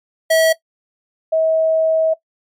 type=tone pair in turn; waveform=square / sine; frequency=646 / 641.5 Hz; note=E5 / E5; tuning=-35 / -47 cents; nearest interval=unison; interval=12 cents; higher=first; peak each=-11 / -12 dBFS; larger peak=first; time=0.3-0.53 / 1.32-2.14 s; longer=second; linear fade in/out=10 ms; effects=noise-tail reverb RT60 0.1 s tail -17 dB re dry + MP3 64 kbps